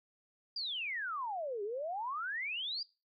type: exponential two-way sweep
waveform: sine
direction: down then up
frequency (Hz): 4909 to 393 to 4909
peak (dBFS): -35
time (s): 0.56-2.83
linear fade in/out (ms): 5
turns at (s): 1.63
effects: noise-tail reverb RT60 0.3 s tail -22 dB re dry + MP3 96 kbps